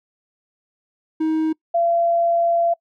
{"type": "tone pair in turn", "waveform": ["triangle", "sine"], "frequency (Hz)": [316.1, 681.1], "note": ["D#4", "F5"], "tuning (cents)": [27, -44], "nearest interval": "octave + minor second", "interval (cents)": 1329, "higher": "second", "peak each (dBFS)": -15, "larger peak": "neither", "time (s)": [[1.2, 1.53], [1.74, 2.74]], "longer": "second", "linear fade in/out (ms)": 10, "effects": ["noise-tail reverb RT60 0.1 s tail -25 dB re dry"]}